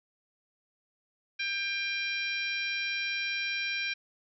harmonic tone, 795 Hz, G5, 24 cents sharp, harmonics 2 / 3 / 4 / 5 / 6 / 7, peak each -37 / -32 / -41 / -39 / -46 / -42 dBFS, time 1.39-3.94 s, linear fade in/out 10 ms, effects none

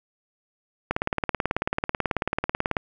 click train, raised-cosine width 0.5 ms, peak -8 dBFS, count 35, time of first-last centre 0.91-2.768 s, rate 18.3 Hz, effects none

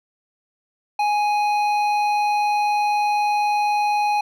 triangle tone with hard clipping, 832 Hz, G#5, 3 cents sharp, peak -19 dBFS, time 0.99-4.21 s, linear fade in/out 5 ms, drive 13 dB, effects none

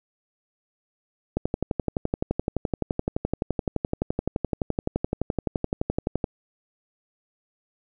click train, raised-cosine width 2 ms, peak -10 dBFS, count 58, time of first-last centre 1.37-6.242 s, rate 11.7 Hz, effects none

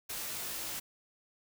white noise with comb filter, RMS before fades -39 dBFS, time 0.09-0.8 s, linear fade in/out 10 ms, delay 17 ms, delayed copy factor -0.8, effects none

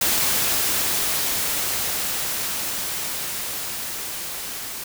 white noise with level ramp, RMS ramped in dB -20 to -32 dBFS, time 0.01-4.84 s, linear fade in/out 5 ms, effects none

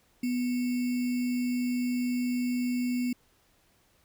sine tone with sample-and-hold, 246.9 Hz, B3, in tune, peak -26 dBFS, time 0.23-3.13 s, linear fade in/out 5 ms, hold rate 2450 Hz, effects pink hiss -66 dBFS RMS until 4.04 s

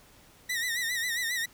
sawtooth tone with vibrato, 1909 Hz, A#6, 41 cents sharp, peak -25 dBFS, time 0.49-1.46 s, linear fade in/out 10 ms, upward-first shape sine, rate 7.4 Hz, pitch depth 89 cents each way, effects pink hiss -57 dBFS RMS until 1.53 s

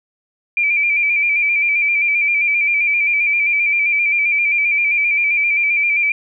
sine tone with vibrato, 2349 Hz, D7, in tune, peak -13 dBFS, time 0.57-6.12 s, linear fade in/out 2 ms, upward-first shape square, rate 7.6 Hz, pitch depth 36 cents each way, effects none

